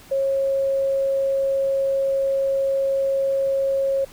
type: tone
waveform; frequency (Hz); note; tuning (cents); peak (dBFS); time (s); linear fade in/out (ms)
sine; 544; C#5; -33; -18; 0.11-4.05; 10
effects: pink hiss -47 dBFS RMS until 4.12 s